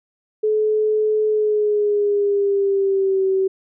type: tone with pitch glide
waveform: sine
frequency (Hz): 429.3 to 382.5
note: A4 to G4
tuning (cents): -43 to -42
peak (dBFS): -15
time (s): 0.43-3.48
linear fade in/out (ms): 10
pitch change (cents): -199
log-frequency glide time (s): 1.28-3.24
effects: none